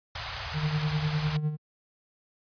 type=band-stop noise; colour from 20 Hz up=pink; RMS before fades=-34 dBFS; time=0.15-1.37 s; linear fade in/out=5 ms; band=110 to 710 Hz; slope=24 dB/octave
type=tone with tremolo; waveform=triangle; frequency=151.9 Hz; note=D#3; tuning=41 cents flat; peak=-21 dBFS; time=0.53-1.57 s; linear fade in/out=50 ms; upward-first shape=sine; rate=9.9 Hz; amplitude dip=65%
effects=high-pass 60 Hz 12 dB/octave + resampled to 11025 Hz